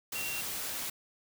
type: tone in noise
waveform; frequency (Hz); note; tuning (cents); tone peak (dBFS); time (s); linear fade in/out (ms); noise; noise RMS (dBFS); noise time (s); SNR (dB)
sine; 2744; F7; -31; -37; 0.15-0.41; 5; white; -37; 0.12-0.9; -3
effects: none